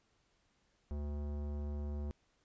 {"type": "tone with tanh clipping", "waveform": "sine", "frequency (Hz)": 73, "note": "D2", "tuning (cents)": -10, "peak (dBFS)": -39, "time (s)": [0.91, 2.11], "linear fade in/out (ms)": 0, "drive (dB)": 18, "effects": ["pink hiss -75 dBFS RMS until 2.44 s", "resampled to 16000 Hz"]}